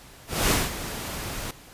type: noise with ADSR envelope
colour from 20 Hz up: pink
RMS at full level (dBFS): -20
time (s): 0.27-1.51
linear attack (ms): 230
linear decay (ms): 200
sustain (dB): -13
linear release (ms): 3
effects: pink hiss -48 dBFS RMS until 1.73 s + resampled to 32000 Hz